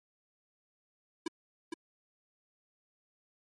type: tone with echo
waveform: square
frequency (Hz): 329.6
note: E4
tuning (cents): 0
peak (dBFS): -32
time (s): 1.26-1.28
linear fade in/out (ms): 5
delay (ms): 460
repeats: 1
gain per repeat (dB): -4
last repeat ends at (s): 1.74
effects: MP3 48 kbps